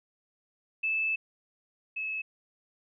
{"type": "tone pair in turn", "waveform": "sine", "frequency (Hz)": [2624, 2592], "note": ["E7", "E7"], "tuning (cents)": [-9, -30], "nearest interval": "unison", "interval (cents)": 21, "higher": "first", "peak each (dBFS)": [-26, -31], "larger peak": "first", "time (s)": [[0.83, 1.16], [1.96, 2.22]], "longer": "first", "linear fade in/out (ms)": 10, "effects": []}